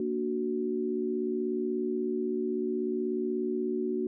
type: chord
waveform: sine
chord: Bb augmented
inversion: none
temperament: equal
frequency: 233.1 / 293.7 / 370 Hz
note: Bb3 / D4 / F#4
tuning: 0 / 0 / 0 cents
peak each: -33 / -35 / -30 dBFS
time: 0-4.07 s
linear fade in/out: 2 ms
effects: none